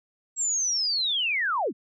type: linear sweep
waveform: sine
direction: down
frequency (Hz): 7660 to 156.8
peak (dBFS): -23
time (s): 0.36-1.73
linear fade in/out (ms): 50
effects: none